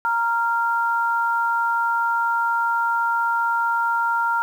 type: tone pair together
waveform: sine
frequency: 932 / 1387.6 Hz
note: A#5 / F6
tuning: -1 / -12 cents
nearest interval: perfect fifth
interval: 689 cents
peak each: -21 dBFS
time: 0.05-4.42 s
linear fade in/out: 0 ms
effects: 8-bit